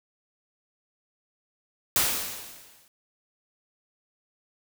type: noise with exponential decay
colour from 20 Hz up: white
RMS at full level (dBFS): -21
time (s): 1.96-2.88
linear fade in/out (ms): 1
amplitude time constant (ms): 200
effects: none